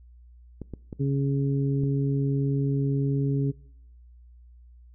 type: clicks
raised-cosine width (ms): 3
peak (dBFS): -22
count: 4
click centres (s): 0.617 / 0.737 / 0.928 / 1.836
type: harmonic tone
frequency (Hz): 138.59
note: C#3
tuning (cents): 0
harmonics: 1 / 2 / 3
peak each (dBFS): -23 / -29 / -33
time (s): 0.99-3.52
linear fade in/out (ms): 20
effects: noise-tail reverb RT60 0.7 s tail -23 dB re dry + added 60 Hz sine -48 dBFS peak until 4.94 s